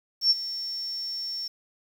sine tone with ADSR envelope, 5440 Hz, F8, 46 cents flat, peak -15 dBFS, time 0.21-1.48 s, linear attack 96 ms, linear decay 30 ms, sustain -15 dB, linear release 8 ms, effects 8-bit

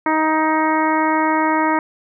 harmonic tone, 313.6 Hz, D#4, 14 cents sharp, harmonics 1 / 2 / 3 / 4 / 5 / 6 / 7, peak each -19 / -24 / -18 / -24 / -28 / -26 / -28 dBFS, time 0.06-1.79 s, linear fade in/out 2 ms, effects none

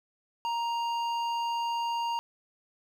triangle tone with hard clipping, 935 Hz, A#5, 5 cents sharp, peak -30 dBFS, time 0.45-2.19 s, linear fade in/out 0 ms, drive 14 dB, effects none

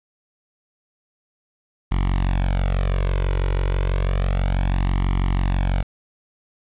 sawtooth tone with flanger, 46.1 Hz, F#1, 6 cents flat, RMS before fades -20 dBFS, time 1.91-5.83 s, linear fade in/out 10 ms, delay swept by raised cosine 0.97 to 2.07 ms, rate 0.31 Hz, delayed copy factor +1, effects resampled to 8000 Hz + 8-bit

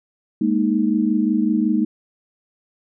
sine chord, Ab suspended second, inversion none, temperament equal, 207.7 / 233.1 / 311.1 Hz, Ab3 / Bb3 / Eb4, 0 / 0 / 0 cents, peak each -20 dBFS, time 0.41-1.85 s, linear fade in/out 5 ms, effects none

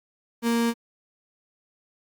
35% pulse tone, 233.1 Hz, A#3, in tune, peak -19 dBFS, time 0.42-0.74 s, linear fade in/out 50 ms, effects Opus 48 kbps

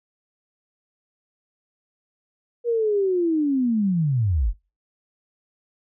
sine linear sweep, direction down, 481.8 to 38.02 Hz, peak -18 dBFS, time 2.64-4.54 s, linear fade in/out 50 ms, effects noise-tail reverb RT60 0.3 s tail -25 dB re dry

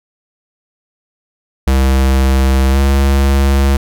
square tone with pitch glide, 66.4 to 68.54 Hz, C2 to C#2, +26 to -19 cents, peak -9 dBFS, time 1.67-3.77 s, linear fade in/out 5 ms, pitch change +55 cents, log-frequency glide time 2.71-2.78 s, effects none

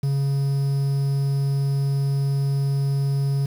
triangle tone with quantisation, 138.59 Hz, C#3, in tune, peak -17 dBFS, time 0.03-3.46 s, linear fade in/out 5 ms, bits 7, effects none

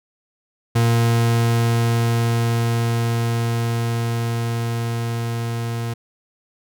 40% pulse tone with level ramp, 116.54 Hz, A#2, in tune, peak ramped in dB -13 to -22 dBFS, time 0.75-5.94 s, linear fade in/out 10 ms, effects none

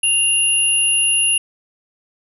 sine tone pair together, 2794 / 10531 Hz, F7 / E9, 0 / -3 cents, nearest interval octave + major seventh, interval 2297 cents, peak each -16 dBFS, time 0.03-1.38 s, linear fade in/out 5 ms, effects none

